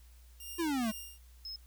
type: tone with tremolo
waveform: 5% pulse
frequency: 2809 Hz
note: F7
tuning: 9 cents sharp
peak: -32 dBFS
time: 0.4-1.18 s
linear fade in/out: 2 ms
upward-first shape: triangle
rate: 2.2 Hz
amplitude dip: 100%
type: exponential sweep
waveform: square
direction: down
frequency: 353.2 to 208.7 Hz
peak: -31 dBFS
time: 0.58-0.92 s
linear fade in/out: 20 ms
type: tone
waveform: triangle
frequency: 5170 Hz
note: E8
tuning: 34 cents flat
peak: -39 dBFS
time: 1.45-1.56 s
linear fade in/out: 2 ms
effects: added 60 Hz sine -54 dBFS peak until 1.66 s + white hiss -66 dBFS RMS until 1.66 s